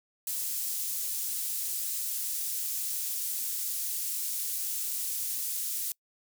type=high-pass noise; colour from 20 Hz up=pink; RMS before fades=-33 dBFS; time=0.27-5.92 s; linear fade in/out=2 ms; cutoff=8900 Hz; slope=12 dB/octave; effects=noise-tail reverb RT60 0.1 s tail -25 dB re dry